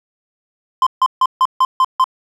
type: tone bursts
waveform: triangle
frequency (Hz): 1039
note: C6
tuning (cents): -12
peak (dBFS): -7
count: 7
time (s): 0.82-2.042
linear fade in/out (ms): 2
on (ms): 46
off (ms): 150
effects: none